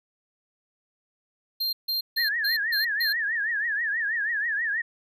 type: tone bursts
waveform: square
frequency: 4186 Hz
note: C8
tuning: in tune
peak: -25 dBFS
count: 6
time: 1.6-3.13 s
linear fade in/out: 10 ms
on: 130 ms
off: 150 ms
type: tone with vibrato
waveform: sine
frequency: 1760 Hz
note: A6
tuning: in tune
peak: -24 dBFS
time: 2.17-4.82 s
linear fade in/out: 10 ms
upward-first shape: triangle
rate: 6.2 Hz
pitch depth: 170 cents each way
effects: none